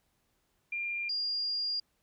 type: tone pair in turn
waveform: sine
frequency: 2395 / 4818 Hz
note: D7 / D8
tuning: +33 / +43 cents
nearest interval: octave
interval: 1210 cents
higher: second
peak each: -32 / -30 dBFS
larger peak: second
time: 0.72-1.09 / 1.09-1.8 s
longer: second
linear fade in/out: 5 ms
effects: pink hiss -75 dBFS RMS until 2.02 s